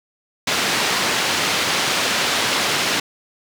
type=band-pass noise; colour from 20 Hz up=white; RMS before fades=-20 dBFS; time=0.47-3 s; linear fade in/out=5 ms; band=140 to 4200 Hz; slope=12 dB/octave; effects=none